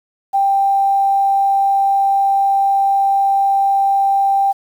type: tone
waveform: sine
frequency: 788 Hz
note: G5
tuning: 9 cents sharp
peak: -11 dBFS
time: 0.33-4.53 s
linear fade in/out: 20 ms
effects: 7-bit